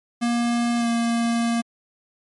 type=tone with pitch glide; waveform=square; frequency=236.9 to 233.1 Hz; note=A#3 to A#3; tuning=+28 to 0 cents; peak=-20 dBFS; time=0.21-1.62 s; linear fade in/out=20 ms; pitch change=-28 cents; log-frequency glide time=0.77-0.87 s; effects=MP3 48 kbps